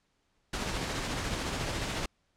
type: noise with tremolo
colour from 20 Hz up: pink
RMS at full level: -32 dBFS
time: 0.53-2.06 s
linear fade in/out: 5 ms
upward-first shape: sine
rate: 14 Hz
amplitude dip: 30%
effects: pink hiss -74 dBFS RMS until 2.36 s + low-pass 7000 Hz 12 dB/octave